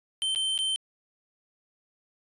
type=tone with dropouts; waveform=square; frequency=3105 Hz; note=G7; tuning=17 cents flat; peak=-26 dBFS; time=0.22-0.76 s; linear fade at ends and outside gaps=0 ms; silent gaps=0.349-0.359 / 0.578-0.589 s; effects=resampled to 24000 Hz